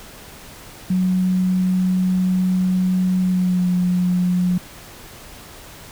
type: tone with pitch glide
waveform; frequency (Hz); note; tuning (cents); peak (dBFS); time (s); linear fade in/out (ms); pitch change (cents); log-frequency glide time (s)
sine; 184.5 to 179.77; F#3 to F#3; -5 to -50; -15; 0.9-4.58; 5; -45; 3.22-3.69
effects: pink hiss -40 dBFS RMS until 5.91 s